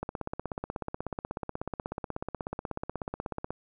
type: click train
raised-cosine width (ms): 1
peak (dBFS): -19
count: 58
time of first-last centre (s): 0.03-3.506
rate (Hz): 16.4
effects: none